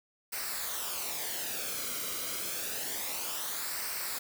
white noise with flanger, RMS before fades -36 dBFS, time 0.32-4.19 s, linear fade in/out 10 ms, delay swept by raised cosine 0.29 to 1.15 ms, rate 0.28 Hz, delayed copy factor -0.6, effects none

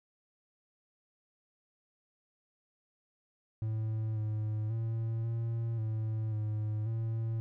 triangle tone with pitch steps, 109.9 / 107.7 / 113.2 / 115 / 109.8 / 107.2 / 112.9 Hz, A2 / A2 / A2 / A#2 / A2 / A2 / A2, -2 / -37 / +50 / -23 / -3 / -45 / +45 cents, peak -29 dBFS, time 3.62-7.4 s, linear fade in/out 0 ms, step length 540 ms, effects none

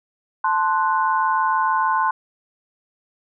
sine chord, F# diminished, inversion first, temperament equal, 880 / 1046.5 / 1480 Hz, A5 / C6 / F#6, 0 / 0 / 0 cents, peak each -21 / -19 / -25 dBFS, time 0.44-2.11 s, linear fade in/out 5 ms, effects none

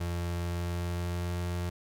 35% pulse tone with pitch glide, 86.5 to 87.81 Hz, F2 to F2, -16 to +10 cents, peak -29 dBFS, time 0-1.7 s, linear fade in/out 10 ms, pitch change +26 cents, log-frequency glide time 0.38-1.37 s, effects none

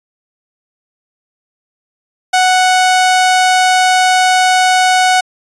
sawtooth tone, 740 Hz, F#5, in tune, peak -4 dBFS, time 2.33-5.21 s, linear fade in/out 10 ms, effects resampled to 22050 Hz

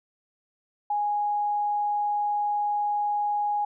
sine tone, 828 Hz, G#5, 5 cents flat, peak -23 dBFS, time 0.9-3.65 s, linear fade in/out 5 ms, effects none

